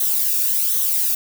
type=noise with flanger; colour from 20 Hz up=violet; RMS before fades=-19 dBFS; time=0-1.15 s; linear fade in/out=5 ms; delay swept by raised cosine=0.4 to 0.99 ms; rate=1.3 Hz; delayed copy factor=-0.55; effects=none